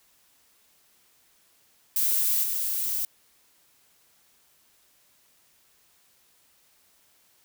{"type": "noise with level steps", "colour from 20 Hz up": "violet", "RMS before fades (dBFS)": [-24, -28], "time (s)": [1.96, 3.05], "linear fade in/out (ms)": 2, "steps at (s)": 2.43, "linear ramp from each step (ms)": 10, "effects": ["white hiss -63 dBFS RMS until 7.44 s"]}